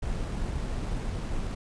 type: noise with sample-and-hold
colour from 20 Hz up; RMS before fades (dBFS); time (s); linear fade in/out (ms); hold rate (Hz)
brown; -31; 0.02-1.55; 10; 8820
effects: resampled to 22050 Hz